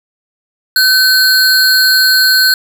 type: tone pair together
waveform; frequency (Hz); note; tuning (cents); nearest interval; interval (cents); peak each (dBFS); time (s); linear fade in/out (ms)
square; 1527 / 4257; G6 / C8; -46 / +29; octave + tritone; 1775; -10; 0.76-2.54; 2
effects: none